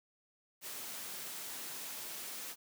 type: high-pass noise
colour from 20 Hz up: white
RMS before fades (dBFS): -44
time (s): 0.61-2.56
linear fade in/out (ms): 50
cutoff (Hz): 160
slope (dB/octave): 12
effects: none